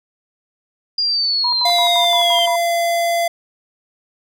sine linear sweep, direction down, 4842 to 3106 Hz, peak -15 dBFS, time 0.98-2.46 s, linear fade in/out 5 ms
sine tone with tremolo, 974 Hz, B5, 24 cents flat, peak -20 dBFS, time 1.44-2.56 s, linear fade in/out 5 ms, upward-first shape square, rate 5.8 Hz, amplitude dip 80%
square tone with pitch glide, 698.5 to 682.5 Hz, F5 to F5, 0 to -40 cents, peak -16 dBFS, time 1.65-3.28 s, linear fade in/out 5 ms, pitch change -40 cents, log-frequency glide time 1.78-2.74 s
effects none

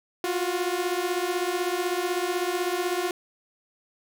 sawtooth beating tone pair, 349.2 / 365.2 Hz, F4 / F#4, 0 / -23 cents, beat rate 16 Hz, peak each -24 dBFS, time 0.24-3.11 s, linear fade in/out 2 ms, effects none

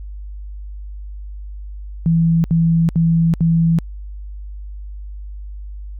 sine tone bursts, 165.5 Hz, E3, 7 cents sharp, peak -11 dBFS, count 4, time 2.06-3.787 s, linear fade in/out 0 ms, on 380 ms, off 69 ms, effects added 50 Hz sine -28 dBFS peak until 5.99 s

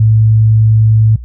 sine tone, 110 Hz, A2, in tune, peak -5 dBFS, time 0-1.16 s, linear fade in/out 5 ms, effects noise-tail reverb RT60 0.1 s tail -21 dB re dry + added 60 Hz sine -24 dBFS peak until 1.24 s

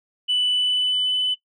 sine tone with pitch glide, 2981 to 3007 Hz, F#7 to F#7, +12 to +27 cents, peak -17 dBFS, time 0.28-1.35 s, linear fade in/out 20 ms, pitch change +15 cents, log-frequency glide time 0.48-1.18 s, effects noise-tail reverb RT60 0.1 s tail -17 dB re dry + tanh soft clip ceiling -15 dBFS

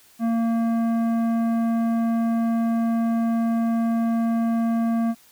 sine tone with tanh clipping, 229.4 Hz, A#3, 28 cents flat, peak -21 dBFS, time 0.19-5.15 s, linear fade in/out 50 ms, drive 12 dB, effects white hiss -54 dBFS RMS until 5.31 s

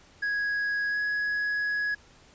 triangle tone with pitch glide, 1660 to 1674.4 Hz, G#6 to G#6, -1 to +14 cents, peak -24 dBFS, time 0.22-1.95 s, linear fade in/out 10 ms, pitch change +15 cents, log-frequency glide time 0.9-0.97 s, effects pink hiss -56 dBFS RMS until 2.34 s + resampled to 16000 Hz

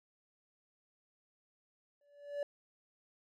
triangle tone with exponential growth, 576 Hz, D5, 34 cents flat, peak -30 dBFS, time 2.01-2.43 s, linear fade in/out 2 ms, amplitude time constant 90 ms, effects none

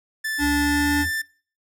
45% pulse tone with pitch glide, 1757 to 1775.4 Hz, A6 to A6, -3 to +15 cents, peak -24 dBFS, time 0.24-1.22 s, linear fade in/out 10 ms, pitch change +18 cents, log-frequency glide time 0.59-0.93 s
square tone, 289.6 Hz, D4, 24 cents flat, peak -20 dBFS, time 0.38-1.06 s, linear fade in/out 50 ms
triangle exponential sweep, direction up, 69.2 to 82.41 Hz, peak -26 dBFS, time 0.39-1.11 s, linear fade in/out 50 ms
effects noise-tail reverb RT60 0.4 s tail -20 dB re dry

